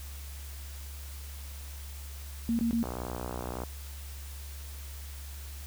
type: tone bursts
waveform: sine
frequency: 231.2 Hz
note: A#3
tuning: 14 cents flat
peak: -25 dBFS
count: 3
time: 2.49-2.83 s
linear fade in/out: 0 ms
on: 100 ms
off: 20 ms
type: click train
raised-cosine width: 1 ms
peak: -22 dBFS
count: 50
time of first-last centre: 2.84-3.635 s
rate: 61.6 Hz
effects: added 70 Hz sine -40 dBFS peak until 5.66 s + white hiss -49 dBFS RMS until 5.66 s